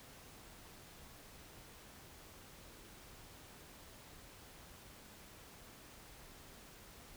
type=silence; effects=pink hiss -57 dBFS RMS until 7.16 s